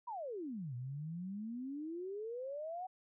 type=exponential two-way sweep; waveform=sine; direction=down then up; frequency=1010 to 119.3 to 759 Hz; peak=-40 dBFS; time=0.07-2.87 s; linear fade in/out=10 ms; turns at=0.75 s; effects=none